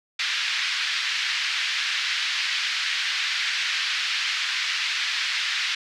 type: band-pass noise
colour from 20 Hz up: pink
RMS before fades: -26 dBFS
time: 0.19-5.75 s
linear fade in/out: 5 ms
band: 1700 to 4800 Hz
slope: 24 dB/octave
effects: none